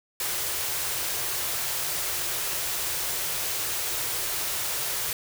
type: band-stop noise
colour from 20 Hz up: white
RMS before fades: -29 dBFS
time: 0.2-5.13 s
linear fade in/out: 2 ms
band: 170 to 310 Hz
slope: 96 dB/octave
effects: none